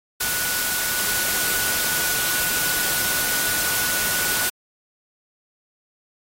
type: tone in noise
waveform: sine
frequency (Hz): 1471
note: F#6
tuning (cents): -11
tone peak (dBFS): -28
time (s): 0.2-4.5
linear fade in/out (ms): 10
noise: white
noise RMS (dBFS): -23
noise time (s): 0.2-4.5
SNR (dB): -8
effects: AAC 48 kbps